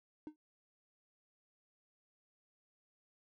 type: tone with exponential decay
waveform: triangle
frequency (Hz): 305.2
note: D#4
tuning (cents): -33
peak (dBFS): -38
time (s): 0.27-0.36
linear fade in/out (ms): 1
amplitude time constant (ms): 19
effects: none